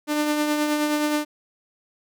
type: tone with tremolo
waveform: sawtooth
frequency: 299.2 Hz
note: D4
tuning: 32 cents sharp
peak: -15 dBFS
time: 0.07-1.25 s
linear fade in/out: 50 ms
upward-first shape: triangle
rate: 9.5 Hz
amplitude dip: 40%
effects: none